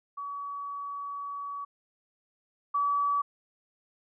sine tone pair in turn, 1135 / 1144.9 Hz, C#6 / D6, +41 / -44 cents, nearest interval unison, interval 15 cents, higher second, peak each -34 / -24 dBFS, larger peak second, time 0.17-1.65 / 2.74-3.22 s, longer first, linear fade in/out 10 ms, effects none

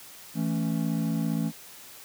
triangle chord, A major, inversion second, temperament equal, 164.81 / 220 / 277.2 Hz, E3 / A3 / C#4, 0 / 0 / 0 cents, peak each -26 / -27 / -30 dBFS, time 0.34-1.52 s, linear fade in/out 50 ms, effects white hiss -47 dBFS RMS until 2.04 s + high-pass 80 Hz 12 dB/octave

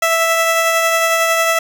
15% pulse tone with tremolo, 659.3 Hz, E5, in tune, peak -5 dBFS, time 0.02-1.59 s, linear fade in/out 5 ms, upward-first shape triangle, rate 11 Hz, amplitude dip 30%, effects none

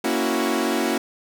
sawtooth chord, F# dominant seventh, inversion first, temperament equal, 233.1 / 277.2 / 329.6 / 370 Hz, A#3 / C#4 / E4 / F#4, 0 / 0 / 0 / 0 cents, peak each -22 dBFS, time 0.04-0.98 s, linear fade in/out 5 ms, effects none

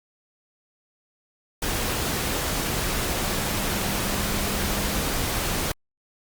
sine tone in noise, 200.1 Hz, G3, 36 cents sharp, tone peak -33 dBFS, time 3.27-5.02 s, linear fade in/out 5 ms, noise pink, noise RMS -26 dBFS, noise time 1.62-5.72 s, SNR -10 dB, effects Opus 48 kbps

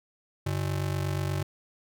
square ring-modulated tone, 119.1 Hz, A#2, 38 cents sharp, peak -25 dBFS, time 0.46-1.43 s, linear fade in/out 5 ms, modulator 24.2 Hz, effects none

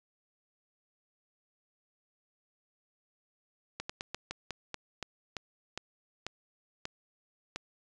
slowing click train, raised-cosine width 0.2 ms, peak -19 dBFS, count 13, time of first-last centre 3.8-7.56 s, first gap 95 ms, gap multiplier 1.2, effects resampled to 22050 Hz

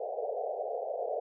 white band-pass noise, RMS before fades -35 dBFS, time 0-1.2 s, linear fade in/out 5 ms, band 430 to 750 Hz, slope 96 dB/octave, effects none

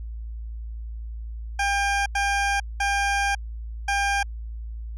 20% pulse tone bursts at uneven times, 800 Hz, G5, 35 cents sharp, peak -16 dBFS, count 4, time 1.59-2.06 / 2.15-2.6 / 2.8-3.35 / 3.88-4.23 s, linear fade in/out 5 ms, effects added 56 Hz sine -31 dBFS peak until 4.97 s + low-pass 8000 Hz 12 dB/octave

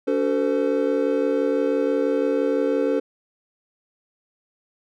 triangle tone cluster, 284.8 / 375.9 / 447 / 513 Hz, C#4 / F#4 / A4 / C5, +47 / +27 / +27 / -34 cents, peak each -22 / -27 / -21 / -22 dBFS, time 0.07-3 s, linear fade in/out 10 ms, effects none

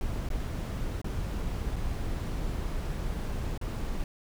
brown noise with dropouts, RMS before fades -32 dBFS, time 0.01-4.04 s, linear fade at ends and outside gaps 1 ms, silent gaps 0.289-0.302 / 1.016-1.044 / 1.76-1.764 / 3.577-3.613 s, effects none

